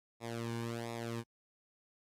sawtooth tone with flanger, 116.5 Hz, A#2, 1 cent flat, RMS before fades -40 dBFS, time 0.2-1.24 s, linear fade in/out 50 ms, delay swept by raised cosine 0.66 to 1.57 ms, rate 1.4 Hz, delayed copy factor -0.9, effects low-pass 12000 Hz 12 dB/octave + AAC 64 kbps

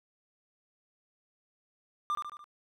triangle tone with echo, 1193 Hz, D6, 27 cents sharp, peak -26 dBFS, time 2.1-2.15 s, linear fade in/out 0 ms, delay 73 ms, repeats 4, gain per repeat -5 dB, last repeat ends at 2.442 s, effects none

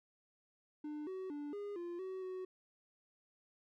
triangle tone with pitch steps, 299.7 / 376.5 / 292 / 408.6 / 346.8 / 376.7 / 371.7 Hz, D4 / F#4 / D4 / G#4 / F4 / F#4 / F#4, +35 / +30 / -10 / -28 / -12 / +31 / +8 cents, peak -39 dBFS, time 0.84-2.45 s, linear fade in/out 5 ms, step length 230 ms, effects none

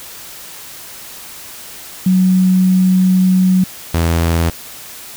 sine / sawtooth tone pair in turn, 185.5 / 83.4 Hz, F#3 / E2, +5 / +21 cents, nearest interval octave + major second, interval 1384 cents, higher first, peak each -8 dBFS, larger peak neither, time 2.06-3.64 / 3.94-4.5 s, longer first, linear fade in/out 5 ms, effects white hiss -33 dBFS RMS until 5.16 s

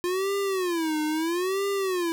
square tone with vibrato, 349.2 Hz, F4, in tune, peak -25 dBFS, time 0.04-2.12 s, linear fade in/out 0 ms, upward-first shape sine, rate 0.76 Hz, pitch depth 230 cents each way, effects 10-bit

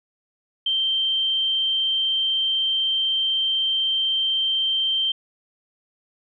sine tone, 3136 Hz, G7, in tune, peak -19 dBFS, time 0.66-5.12 s, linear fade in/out 5 ms, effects none

